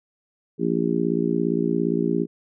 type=harmonic tone; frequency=57.4 Hz; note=A#1; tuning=26 cents flat; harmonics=3 / 4 / 5 / 6 / 7; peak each=-26 / -26 / -26 / -26 / -26 dBFS; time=0.58-2.27 s; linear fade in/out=50 ms; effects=none